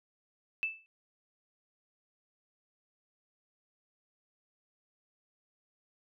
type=tone with exponential decay; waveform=sine; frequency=2637 Hz; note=E7; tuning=in tune; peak=-26 dBFS; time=0.63-0.86 s; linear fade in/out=0 ms; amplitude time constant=48 ms; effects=none